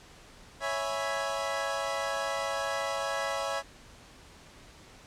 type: chord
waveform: 25% pulse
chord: C# minor seventh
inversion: none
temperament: equal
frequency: 554.4 / 659.3 / 830.6 / 987.8 Hz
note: C#5 / E5 / G#5 / B5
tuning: 0 / 0 / 0 / 0 cents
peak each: -30 / -31 / -33 / -36 dBFS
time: 0.6-3.63 s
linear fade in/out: 50 ms
effects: pink hiss -53 dBFS RMS until 5.06 s + low-pass 8000 Hz 12 dB/octave